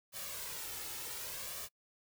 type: noise with flanger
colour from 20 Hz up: white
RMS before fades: -43 dBFS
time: 0.12-1.69 s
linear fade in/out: 50 ms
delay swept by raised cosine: 1.7 to 2.32 ms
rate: 0.66 Hz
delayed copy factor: +0.55
effects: noise-tail reverb RT60 0.1 s tail -25 dB re dry